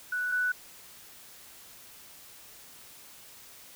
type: tone pair in turn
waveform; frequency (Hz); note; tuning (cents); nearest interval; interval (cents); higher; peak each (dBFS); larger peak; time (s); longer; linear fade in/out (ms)
sine; 1480 / 1485.3; F#6 / F#6; 0 / +6; unison; 6; second; -28 / -25; second; 0.12-0.32 / 0.32-0.52; neither; 5
effects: white hiss -51 dBFS RMS until 3.75 s